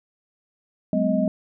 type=tone cluster; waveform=sine; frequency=188.6 / 211.7 / 254.8 / 626 Hz; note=F#3 / G#3 / C4 / D#5; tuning=+33 / +33 / -46 / +10 cents; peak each=-24 dBFS; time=0.93-1.28 s; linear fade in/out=2 ms; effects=none